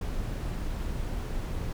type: noise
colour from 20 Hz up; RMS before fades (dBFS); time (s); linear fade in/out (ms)
brown; -32; 0.01-1.73; 5
effects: none